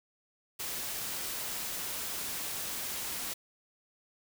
white noise, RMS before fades -37 dBFS, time 0.59-3.34 s, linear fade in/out 10 ms, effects none

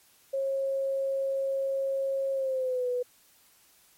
sine tone with pitch glide, 542 to 494.2 Hz, C#5 to B4, -39 to +1 cents, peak -26 dBFS, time 0.33-3.03 s, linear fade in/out 10 ms, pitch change -160 cents, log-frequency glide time 2.33-2.89 s, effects white hiss -61 dBFS RMS until 3.97 s + MP3 64 kbps

